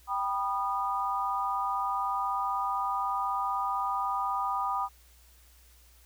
sine chord, G augmented, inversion none, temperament just, 784 / 980 / 1225 Hz, G5 / B5 / D#6, 0 / -14 / -27 cents, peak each -33 / -32 / -31 dBFS, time 0.07-4.89 s, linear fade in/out 50 ms, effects added 60 Hz sine -57 dBFS peak until 6.05 s + white hiss -61 dBFS RMS until 6.05 s

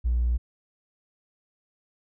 triangle tone with tanh clipping, 59.7 Hz, A#1, 42 cents sharp, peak -20 dBFS, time 0.04-0.38 s, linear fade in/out 20 ms, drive 1 dB, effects none

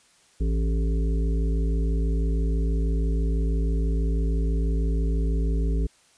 harmonic tone with a mistuned harmonic, 54.9 Hz, A1, 3 cents flat, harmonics 1 / 3 / 5 / 7 / 8, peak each -21 / -31 / -35 / -38 / -39 dBFS, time 0.4-5.87 s, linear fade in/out 10 ms, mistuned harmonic 7, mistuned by +39 cents, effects white hiss -59 dBFS RMS until 6.17 s + resampled to 22050 Hz

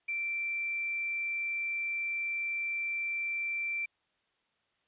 sine tone with quantisation, 2347 Hz, D7, 2 cents flat, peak -31 dBFS, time 0.08-3.86 s, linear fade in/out 10 ms, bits 9, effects white hiss -75 dBFS RMS until 4.87 s + resampled to 8000 Hz

